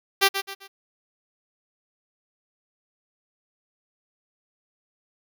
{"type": "tone with echo", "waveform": "5% pulse", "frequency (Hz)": 392, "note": "G4", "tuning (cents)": 0, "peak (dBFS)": -4, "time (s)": [0.21, 0.29], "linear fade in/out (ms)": 20, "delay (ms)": 130, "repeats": 3, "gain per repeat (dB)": -9, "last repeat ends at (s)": 0.68, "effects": []}